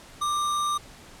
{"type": "tone with sample-and-hold", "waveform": "sine", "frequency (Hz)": 1183, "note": "D6", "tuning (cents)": 12, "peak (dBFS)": -23, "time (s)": [0.21, 0.78], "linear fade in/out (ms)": 10, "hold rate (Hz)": 4900, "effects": ["pink hiss -48 dBFS RMS until 1.2 s", "low-pass 10000 Hz 12 dB/octave"]}